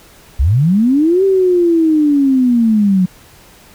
sine linear two-way sweep, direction up then down, 55.2 to 392 to 179.2 Hz, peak -8 dBFS, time 0.39-3.06 s, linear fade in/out 10 ms, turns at 1.24 s, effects pink hiss -43 dBFS RMS until 3.74 s

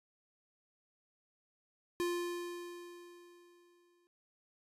square tone with exponential decay, 349.2 Hz, F4, in tune, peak -32 dBFS, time 2-4.07 s, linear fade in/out 0 ms, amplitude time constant 450 ms, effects resampled to 32000 Hz

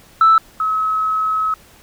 sine tone pair in turn, 1318.5 / 1284.7 Hz, E6 / E6, 0 / -45 cents, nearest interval unison, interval 45 cents, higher first, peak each -6 / -15 dBFS, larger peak first, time 0.21-0.38 / 0.6-1.54 s, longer second, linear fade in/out 2 ms, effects tanh soft clip ceiling -4 dBFS + pink hiss -47 dBFS RMS until 1.82 s

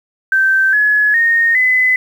sine tone with pitch steps, 1555 / 1695.7 / 1849.2 / 2017 Hz, G6 / G#6 / A#6 / B6, -14 / +36 / -14 / +36 cents, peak -9 dBFS, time 0.32-1.96 s, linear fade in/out 2 ms, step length 410 ms, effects 7-bit

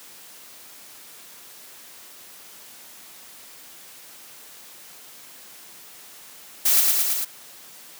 blue noise with echo, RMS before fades -18 dBFS, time 6.65-6.81 s, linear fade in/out 10 ms, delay 110 ms, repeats 4, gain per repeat -2 dB, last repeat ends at 7.25 s, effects white hiss -45 dBFS RMS until 7.99 s + high-pass 150 Hz 12 dB/octave

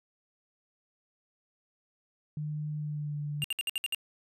sine tone with pitch glide, 150.9 to 147.11 Hz, D3 to D3, +47 to +3 cents, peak -32 dBFS, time 2.37-3.44 s, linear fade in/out 2 ms, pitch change -44 cents, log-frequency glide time 2.76-3.17 s
square tone bursts, 2800 Hz, F7, 4 cents sharp, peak -29 dBFS, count 7, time 3.42-3.947 s, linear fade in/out 0 ms, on 23 ms, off 61 ms
effects resampled to 32000 Hz

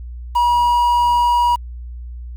triangle tone with quantisation, 962 Hz, B5, 46 cents flat, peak -10 dBFS, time 0.35-1.56 s, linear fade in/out 10 ms, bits 6, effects added 60 Hz sine -28 dBFS peak until 2.36 s

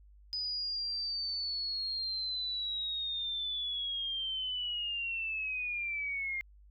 sine linear sweep, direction down, 4996 to 2108 Hz, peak -33 dBFS, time 0.33-6.41 s, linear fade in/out 0 ms, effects added 50 Hz sine -55 dBFS peak until 6.7 s

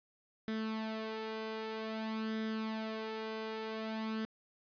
sawtooth tone with flanger, 220 Hz, A3, in tune, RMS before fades -39 dBFS, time 0.48-4.25 s, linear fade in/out 0 ms, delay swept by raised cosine 0.56 to 2.56 ms, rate 0.52 Hz, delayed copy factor +0.6, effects resampled to 11025 Hz + 12-bit

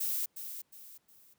violet noise with echo, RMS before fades -33 dBFS, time 0-0.26 s, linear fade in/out 10 ms, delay 360 ms, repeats 3, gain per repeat -9 dB, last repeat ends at 1.34 s, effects pink hiss -75 dBFS RMS until 1.38 s + high-pass 100 Hz 12 dB/octave

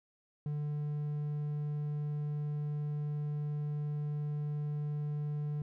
triangle tone, 148.1 Hz, D3, 15 cents sharp, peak -31 dBFS, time 0.46-5.62 s, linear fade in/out 2 ms, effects none

